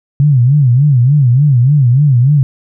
sine tone with vibrato, 133.7 Hz, C3, 38 cents sharp, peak -5 dBFS, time 0.2-2.43 s, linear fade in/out 0 ms, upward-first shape sine, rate 3.4 Hz, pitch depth 200 cents each way, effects none

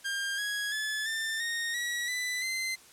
sawtooth tone with pitch steps, 1603 / 1662.4 / 1724 / 1787.9 / 1854.2 / 1922.9 / 1994.2 / 2068 Hz, G6 / G#6 / A6 / A6 / A#6 / B6 / B6 / C7, +38 / +1 / -36 / +27 / -10 / -47 / +16 / -21 cents, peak -27 dBFS, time 0.04-2.76 s, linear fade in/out 20 ms, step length 340 ms, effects white hiss -55 dBFS RMS until 2.92 s + low-pass 11000 Hz 12 dB/octave

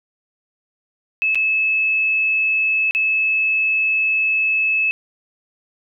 sine tone with dropouts, 2600 Hz, E7, 24 cents flat, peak -15 dBFS, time 1.22-4.91 s, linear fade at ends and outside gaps 0 ms, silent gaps 1.347-1.355 / 2.91-2.949 s, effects none

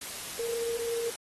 sine tone in noise, 465.4 Hz, A#4, 3 cents flat, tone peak -30 dBFS, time 0.39-1.1 s, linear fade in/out 5 ms, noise white, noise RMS -39 dBFS, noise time 0.01-1.16 s, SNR +6 dB, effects AAC 32 kbps

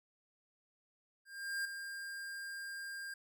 square tone with ADSR envelope, 1603 Hz, G6, 38 cents sharp, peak -35 dBFS, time 1.25-3.14 s, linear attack 400 ms, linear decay 4 ms, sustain -8 dB, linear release 5 ms, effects none

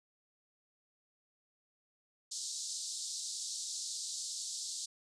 white band-pass noise, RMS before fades -41 dBFS, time 2.31-4.86 s, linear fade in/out 10 ms, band 3900 to 8400 Hz, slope 48 dB/octave, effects none

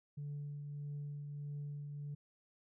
sine tone with tremolo, 145.1 Hz, D3, 21 cents flat, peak -38 dBFS, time 0.17-2.15 s, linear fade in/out 10 ms, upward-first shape triangle, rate 1.6 Hz, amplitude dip 40%, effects tanh soft clip ceiling -38 dBFS

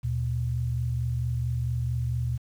sine tone pair together, 75.4 / 119.87 Hz, D2 / A#2, +46 / +49 cents, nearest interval minor sixth, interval 803 cents, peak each -31 / -26 dBFS, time 0.03-2.38 s, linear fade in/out 20 ms, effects 9-bit

